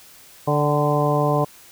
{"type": "harmonic tone with a mistuned harmonic", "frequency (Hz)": 146.83, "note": "D3", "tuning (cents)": 0, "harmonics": [1, 2, 3, 4, 5, 6, 7], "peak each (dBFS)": [-21, -26, -24, -23, -25, -31, -25], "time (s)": [0.47, 1.45], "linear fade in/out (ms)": 10, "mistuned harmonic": 5, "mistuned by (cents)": 38, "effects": ["white hiss -47 dBFS RMS until 1.71 s"]}